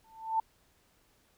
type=tone with exponential growth; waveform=sine; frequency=890 Hz; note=A5; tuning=20 cents sharp; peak=-23 dBFS; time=0.04-0.4 s; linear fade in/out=5 ms; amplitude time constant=77 ms; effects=pink hiss -68 dBFS RMS until 1.37 s